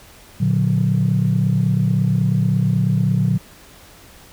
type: chord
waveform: sine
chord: Bb augmented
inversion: none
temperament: just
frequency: 116.54 / 145.68 / 182.1 Hz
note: Bb2 / D3 / F#3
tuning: 0 / -14 / -27 cents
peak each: -18 dBFS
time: 0.4-3.38 s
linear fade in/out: 10 ms
effects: tanh soft clip ceiling -7 dBFS + pink hiss -45 dBFS RMS until 4.32 s